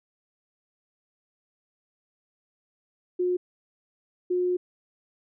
sine tone bursts at uneven times, 360 Hz, F#4, 47 cents flat, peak -22 dBFS, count 2, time 3.19-3.37 / 4.3-4.57 s, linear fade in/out 10 ms, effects none

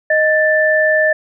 sine tone pair together, 622.2 / 1766 Hz, D#5 / A6, 0 / +6 cents, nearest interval octave + tritone, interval 1806 cents, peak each -13 dBFS, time 0.1-1.13 s, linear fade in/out 5 ms, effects none

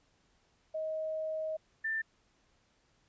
sine tone pair in turn, 630 / 1781.9 Hz, D#5 / A6, +21 / +21 cents, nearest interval octave + tritone, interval 1800 cents, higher second, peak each -33 / -31 dBFS, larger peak second, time 0.74-1.57 / 1.84-2.02 s, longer first, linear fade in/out 10 ms, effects pink hiss -71 dBFS RMS until 3.08 s + resampled to 16000 Hz

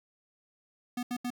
square tone bursts, 245.2 Hz, B3, 12 cents flat, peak -32 dBFS, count 3, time 0.97-1.304 s, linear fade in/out 5 ms, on 60 ms, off 77 ms, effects 11-bit

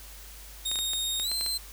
sawtooth tone with pitch glide, 3713 to 4120 Hz, A#7 to C8, -8 to -28 cents, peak -25 dBFS, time 0.65-1.58 s, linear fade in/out 10 ms, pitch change +180 cents, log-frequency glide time 1.22-1.3 s
clicks, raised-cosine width 0.2 ms, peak -20 dBFS, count 8, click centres 0.715 / 0.757 / 0.789 / 0.934 / 1.198 / 1.316 / 1.411 / 1.463 s
effects added 50 Hz sine -46 dBFS peak until 1.72 s + white hiss -48 dBFS RMS until 1.72 s

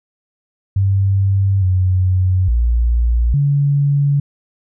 sine tone with pitch steps, 97.7 / 92.3 / 58.6 / 142.2 Hz, G2 / F#2 / A#1 / C#3, -5 / -4 / +10 / +45 cents, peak -11 dBFS, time 0.76-4.2 s, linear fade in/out 5 ms, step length 860 ms, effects none

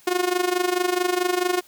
sawtooth tone with amplitude modulation, 360 Hz, F#4, 47 cents flat, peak -13 dBFS, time 0.07-1.61 s, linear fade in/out 5 ms, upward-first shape sine, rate 24.6 Hz, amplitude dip 80%, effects white hiss -53 dBFS RMS until 1.67 s

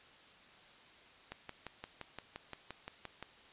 click train, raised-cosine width 0.3 ms, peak -27 dBFS, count 12, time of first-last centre 1.32-3.226 s, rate 5.77 Hz, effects white hiss -59 dBFS RMS until 3.52 s + resampled to 8000 Hz

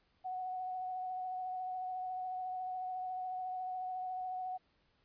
sine tone with vibrato, 740 Hz, F#5, in tune, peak -37 dBFS, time 0.24-4.58 s, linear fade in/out 20 ms, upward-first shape sine, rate 14 Hz, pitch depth 17 cents each way, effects pink hiss -74 dBFS RMS until 5.04 s + resampled to 11025 Hz

